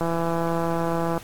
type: click train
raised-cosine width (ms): 1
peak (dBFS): -12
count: 196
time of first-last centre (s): 0.01-1.178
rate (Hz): 167
effects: pink hiss -44 dBFS RMS until 1.23 s + AAC 64 kbps